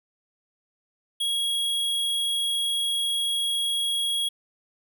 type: tone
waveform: square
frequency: 3309 Hz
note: G#7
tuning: 7 cents flat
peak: -24 dBFS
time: 1.2-4.29 s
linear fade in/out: 10 ms
effects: none